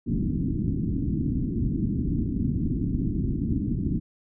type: low-pass noise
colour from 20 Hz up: white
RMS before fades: -26 dBFS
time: 0.06-4 s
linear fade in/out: 20 ms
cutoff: 300 Hz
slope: 48 dB/octave
effects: none